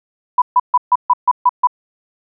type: tone bursts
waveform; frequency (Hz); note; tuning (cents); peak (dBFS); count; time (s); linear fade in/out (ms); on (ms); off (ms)
sine; 990; B5; +4; -7; 8; 0.38-1.672; 5; 39; 140
effects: none